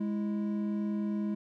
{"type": "tone pair together", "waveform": "triangle", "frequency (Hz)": [207.7, 329.7], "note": ["G#3", "E4"], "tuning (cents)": [0, 0], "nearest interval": "minor sixth", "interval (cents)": 800, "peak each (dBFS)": [-28, -36], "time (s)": [0, 1.35], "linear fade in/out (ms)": 10, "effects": []}